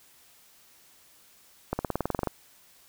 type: accelerating click train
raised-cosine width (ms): 1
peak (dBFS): -13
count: 12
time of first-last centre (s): 1.73-2.273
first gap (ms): 60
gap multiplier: 0.96
effects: white hiss -58 dBFS RMS until 2.88 s